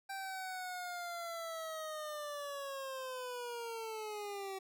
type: linear sweep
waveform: 25% pulse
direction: down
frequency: 784 to 380.8 Hz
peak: -37 dBFS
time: 0.09-4.59 s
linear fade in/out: 10 ms
effects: none